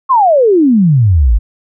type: exponential sweep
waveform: sine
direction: down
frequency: 1108.7 to 47.99 Hz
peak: -5 dBFS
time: 0.09-1.39 s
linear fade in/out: 20 ms
effects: none